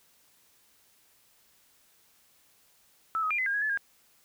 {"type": "tone with pitch steps", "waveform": "sine", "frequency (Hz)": [1313, 1264, 2401, 2033, 1614, 1661, 1726, 1623], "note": ["E6", "D#6", "D7", "B6", "G#6", "G#6", "A6", "G#6"], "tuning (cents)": [-7, 27, 38, 50, -50, 0, -34, -40], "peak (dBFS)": -26, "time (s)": [3.15, 3.774], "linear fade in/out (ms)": 0, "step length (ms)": 78, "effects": ["white hiss -64 dBFS RMS until 4.24 s"]}